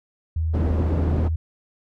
sine tone with vibrato, 80.4 Hz, E2, 43 cents flat, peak -20 dBFS, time 0.36-1.36 s, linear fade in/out 5 ms, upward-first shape sine, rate 19 Hz, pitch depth 19 cents each way
white low-pass noise, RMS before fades -26 dBFS, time 0.53-1.29 s, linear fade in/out 20 ms, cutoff 310 Hz, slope 12 dB/octave
effects none

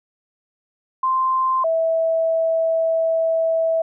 sine tone pair in turn, 1044 / 652.9 Hz, C6 / E5, -4 / -17 cents, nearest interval minor sixth, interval 813 cents, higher first, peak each -16 dBFS, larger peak neither, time 1.03-1.64 / 1.64-3.82 s, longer second, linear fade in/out 5 ms, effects none

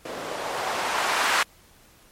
violet noise with low-pass filter sweep, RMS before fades -26 dBFS, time 0.05-1.43 s, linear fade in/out 5 ms, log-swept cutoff 450 to 1300 Hz, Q 1.2, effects pink hiss -55 dBFS RMS until 2.11 s + MP3 64 kbps

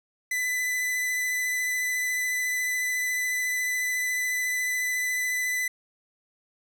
45% pulse tone with vibrato, 2000 Hz, B6, 21 cents sharp, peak -25 dBFS, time 0.31-5.68 s, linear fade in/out 5 ms, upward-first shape triangle, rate 14 Hz, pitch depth 15 cents each way, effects none

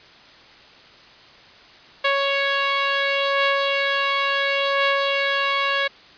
10% pulse beating tone pair, 554.4 / 555.11 Hz, C#5 / C#5, 0 / +2 cents, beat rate 0.71 Hz, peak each -19 / -11 dBFS, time 2.04-5.88 s, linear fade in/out 10 ms, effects white hiss -47 dBFS RMS until 6.17 s + resampled to 11025 Hz

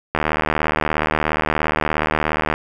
click train, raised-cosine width 0.5 ms, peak -3 dBFS, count 185, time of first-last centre 0.15-2.54 s, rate 77 Hz, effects 7-bit

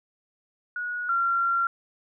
sine tone pair in turn, 1456 / 1374.3 Hz, F#6 / F6, -28 / -28 cents, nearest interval minor second, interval 100 cents, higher first, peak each -28 / -21 dBFS, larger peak second, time 0.76-1.09 / 1.09-1.67 s, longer second, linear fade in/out 2 ms, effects none

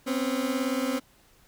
30% pulse beating tone pair, 252.9 / 270.9 Hz, B3 / C#4, +41 / -40 cents, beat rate 18 Hz, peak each -26 dBFS, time 0.06-1 s, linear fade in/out 20 ms, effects pink hiss -60 dBFS RMS until 1.47 s

